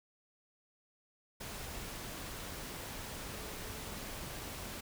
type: tone in noise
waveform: sine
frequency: 432.1 Hz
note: A4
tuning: 31 cents flat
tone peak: -54 dBFS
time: 3.32-3.86 s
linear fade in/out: 10 ms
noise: pink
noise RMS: -44 dBFS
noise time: 1.4-4.81 s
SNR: -13 dB
effects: none